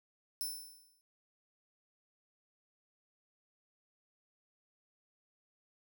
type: tone with exponential decay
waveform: 5% pulse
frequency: 5320 Hz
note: E8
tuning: 15 cents sharp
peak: -28 dBFS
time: 0.41-1.01 s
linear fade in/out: 0 ms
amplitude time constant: 130 ms
effects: none